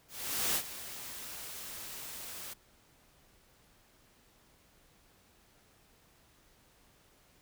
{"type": "noise with ADSR envelope", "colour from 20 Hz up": "white", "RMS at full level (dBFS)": -30, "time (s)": [0.08, 2.54], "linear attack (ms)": 470, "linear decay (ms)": 73, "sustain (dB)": -14, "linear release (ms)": 13, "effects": ["pink hiss -65 dBFS RMS until 7.41 s"]}